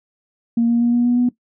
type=tone with pitch steps; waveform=sine; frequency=233.1 / 235.5 / 238 / 240.5 / 243 / 245.5 Hz; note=A#3 / A#3 / A#3 / B3 / B3 / B3; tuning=0 / +18 / +36 / -46 / -28 / -10 cents; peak=-12 dBFS; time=0.57-1.29 s; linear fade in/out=5 ms; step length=120 ms; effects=noise-tail reverb RT60 0.1 s tail -17 dB re dry + tanh soft clip ceiling -8 dBFS